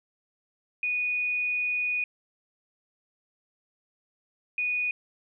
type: tone pair in turn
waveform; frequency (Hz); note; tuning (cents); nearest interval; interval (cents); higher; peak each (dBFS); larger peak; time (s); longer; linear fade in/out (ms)
sine; 2470 / 2470; D#7 / D#7; -13 / -13; unison; 0; neither; -25; neither; 0.83-2.04 / 4.58-4.91; first; 2
effects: none